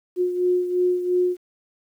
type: beating tone pair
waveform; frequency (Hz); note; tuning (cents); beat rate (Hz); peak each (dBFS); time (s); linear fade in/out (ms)
sine; 359.6 / 362.5; F#4 / F#4; -49 / -35; 2.9; -19 / -26; 0.16-1.37; 50
effects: 9-bit